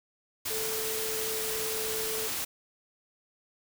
sine tone in noise, 440 Hz, A4, in tune, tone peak -35 dBFS, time 0.5-2.28 s, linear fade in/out 10 ms, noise white, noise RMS -33 dBFS, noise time 0.45-2.45 s, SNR -5 dB, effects none

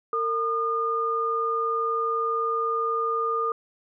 sine tone pair together, 455.5 / 1216 Hz, A#4 / D#6, -40 / -40 cents, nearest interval octave + perfect fourth, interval 1700 cents, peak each -28 / -24 dBFS, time 0.13-3.52 s, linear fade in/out 2 ms, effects none

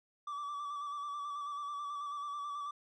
triangle tone with vibrato, 1159 Hz, D6, 23 cents flat, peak -36 dBFS, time 0.27-2.71 s, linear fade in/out 5 ms, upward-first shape square, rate 9.2 Hz, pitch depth 29 cents each way, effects resampled to 22050 Hz

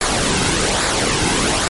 pink noise with flanger, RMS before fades -17 dBFS, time 0.01-1.68 s, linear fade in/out 2 ms, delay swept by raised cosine 0.33 to 1.73 ms, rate 1.2 Hz, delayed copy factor -0.5, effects MP3 48 kbps

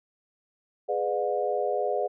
sine chord, G# diminished seventh, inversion none, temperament just, 415.3 / 498.4 / 598 / 717.6 Hz, G#4 / B4 / D5 / F5, 0 / +16 / +31 / +47 cents, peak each -30 dBFS, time 0.88-2.08 s, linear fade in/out 20 ms, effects none

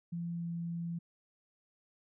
sine tone with pitch glide, 170.5 to 169.42 Hz, F3 to E3, -41 to +48 cents, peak -35 dBFS, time 0.12-0.99 s, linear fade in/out 10 ms, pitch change -11 cents, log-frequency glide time 0.33-0.47 s, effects none

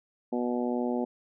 harmonic tone, 122.2 Hz, B2, 18 cents flat, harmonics 2 / 3 / 4 / 5 / 6 / 7, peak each -29 / -33 / -35 / -37 / -39 / -40 dBFS, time 0.32-1.05 s, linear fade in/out 10 ms, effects none

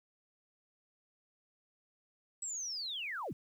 sine linear sweep, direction down, 7902 to 77.78 Hz, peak -37 dBFS, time 2.42-3.33 s, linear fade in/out 5 ms, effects 11-bit

